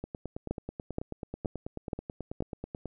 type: two click trains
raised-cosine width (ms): 2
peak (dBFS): -17 / -23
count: 5 / 27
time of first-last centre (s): 0.51-2.406 / 0.04-2.857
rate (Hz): 2.11 / 9.23
effects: none